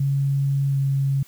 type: tone with pitch glide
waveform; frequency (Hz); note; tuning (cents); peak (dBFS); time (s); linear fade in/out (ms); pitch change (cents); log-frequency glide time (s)
sine; 138.59 to 137.16; C#3 to C#3; 0 to -18; -18; 0-1.23; 5; -18; 0.68-0.79
effects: white hiss -52 dBFS RMS until 1.27 s